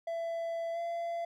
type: tone with pitch glide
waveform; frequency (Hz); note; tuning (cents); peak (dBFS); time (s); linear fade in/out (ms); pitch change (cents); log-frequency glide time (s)
triangle; 668 to 680.1; E5 to F5; +23 to -46; -31; 0.07-1.25; 5; +31; 0.73-0.78
effects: none